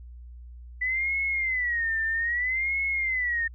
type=tone with vibrato; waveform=sine; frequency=1975.5 Hz; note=B6; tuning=in tune; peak=-24 dBFS; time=0.81-3.48 s; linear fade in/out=10 ms; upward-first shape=sine; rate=0.62 Hz; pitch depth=170 cents each way; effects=added 60 Hz sine -41 dBFS peak until 3.54 s